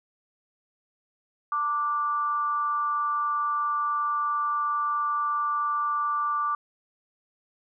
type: tone with amplitude modulation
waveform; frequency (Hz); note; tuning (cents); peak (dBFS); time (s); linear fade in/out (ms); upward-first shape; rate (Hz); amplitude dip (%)
sine; 1174.7; D6; 0; -21; 1.52-6.55; 2; sine; 277; 55
effects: none